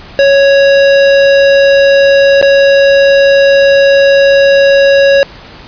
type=tone with dropouts; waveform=square; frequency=554.4 Hz; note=C#5; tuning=in tune; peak=-4 dBFS; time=0.19-5.23 s; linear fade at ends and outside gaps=0 ms; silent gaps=2.414-2.426 s; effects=pink hiss -32 dBFS RMS until 5.67 s + resampled to 11025 Hz